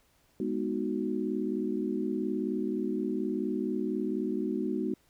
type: chord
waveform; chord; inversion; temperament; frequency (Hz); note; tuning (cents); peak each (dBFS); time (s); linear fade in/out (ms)
sine; G# minor seventh; none; equal; 207.7 / 246.9 / 311.1 / 370; G#3 / B3 / D#4 / F#4; 0 / 0 / 0 / 0; -34; 0.4-4.94; 2
effects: pink hiss -67 dBFS RMS until 5.09 s